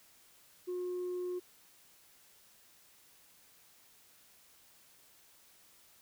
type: tone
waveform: sine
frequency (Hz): 360.1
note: F#4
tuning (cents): -47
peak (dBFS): -33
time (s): 0.67-1.4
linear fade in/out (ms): 20
effects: tanh soft clip ceiling -33 dBFS + white hiss -63 dBFS RMS until 6.01 s